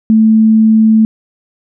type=tone; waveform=sine; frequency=220 Hz; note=A3; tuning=in tune; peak=-4 dBFS; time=0.1-1.05 s; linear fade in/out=0 ms; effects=none